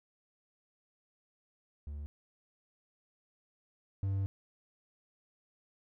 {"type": "tone pair in turn", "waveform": "triangle", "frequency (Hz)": [73.1, 97.58], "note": ["D2", "G2"], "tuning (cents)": [-7, -7], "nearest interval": "perfect fourth", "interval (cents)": 500, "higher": "second", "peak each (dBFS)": [-37, -28], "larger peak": "second", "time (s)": [[1.87, 2.06], [4.03, 4.26]], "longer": "second", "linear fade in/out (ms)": 0, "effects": []}